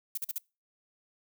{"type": "noise bursts", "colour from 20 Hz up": "violet", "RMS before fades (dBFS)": -33, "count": 4, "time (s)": [0.15, 0.383], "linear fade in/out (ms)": 5, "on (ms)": 26, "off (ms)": 43, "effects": ["noise-tail reverb RT60 0.3 s tail -26 dB re dry"]}